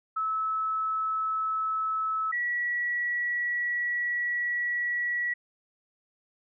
sine tone pair in turn, 1300 / 1933.8 Hz, E6 / B6, -24 / -37 cents, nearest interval perfect fifth, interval 687 cents, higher second, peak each -26 dBFS, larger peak neither, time 0.16-2.32 / 2.32-5.34 s, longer second, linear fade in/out 10 ms, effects none

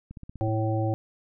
click train, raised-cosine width 5 ms, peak -28 dBFS, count 7, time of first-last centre 0.11-0.48 s, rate 16.2 Hz
harmonic tone, 110 Hz, A2, in tune, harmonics 1 / 3 / 5 / 7, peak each -25 / -30 / -32 / -33 dBFS, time 0.41-0.94 s, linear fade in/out 0 ms
effects none

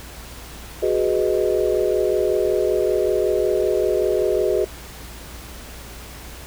sine chord, G# minor seventh, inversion third, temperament equal with one note detuned, 370 / 415.3 / 496.2 / 622.3 Hz, F#4 / G#4 / B4 / D#5, 0 / 0 / +8 / 0 cents, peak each -21 / -21 / -24 / -24 dBFS, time 0.82-4.65 s, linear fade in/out 10 ms, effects added 59 Hz sine -39 dBFS peak until 6.46 s + pink hiss -39 dBFS RMS until 6.46 s

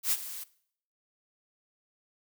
blue noise with ADSR envelope, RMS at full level -25 dBFS, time 0.03-0.44 s, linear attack 88 ms, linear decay 44 ms, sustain -15 dB, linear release 9 ms, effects noise-tail reverb RT60 0.6 s tail -19 dB re dry

